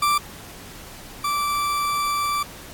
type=tone pair in turn; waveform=40% pulse; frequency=1174.7 / 1166.6 Hz; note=D6 / D6; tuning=0 / -12 cents; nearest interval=unison; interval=12 cents; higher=first; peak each=-16 / -20 dBFS; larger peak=first; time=0.02-0.18 / 1.24-2.43 s; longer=second; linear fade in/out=5 ms; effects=pink hiss -41 dBFS RMS until 2.73 s + AAC 64 kbps